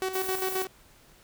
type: tone with tremolo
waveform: sawtooth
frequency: 376.9 Hz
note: F#4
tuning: 32 cents sharp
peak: -23 dBFS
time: 0.02-0.67 s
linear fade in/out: 0 ms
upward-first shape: square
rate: 7.5 Hz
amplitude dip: 60%
type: noise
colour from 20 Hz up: violet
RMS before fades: -35 dBFS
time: 0.13-0.65 s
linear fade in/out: 10 ms
type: clicks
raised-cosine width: 0.5 ms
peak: -28 dBFS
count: 10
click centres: 0.242 / 0.293 / 0.346 / 0.386 / 0.441 / 0.474 / 0.525 / 0.565 / 0.621 / 0.653 s
effects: pink hiss -57 dBFS RMS until 1.23 s